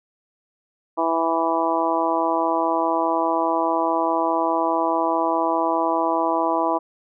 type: harmonic tone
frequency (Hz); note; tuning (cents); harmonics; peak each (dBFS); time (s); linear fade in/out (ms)
164.81; E3; 0; 2 / 3 / 4 / 5 / 6 / 7; -25 / -29 / -24 / -26 / -23 / -29; 0.97-6.79; 20
effects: none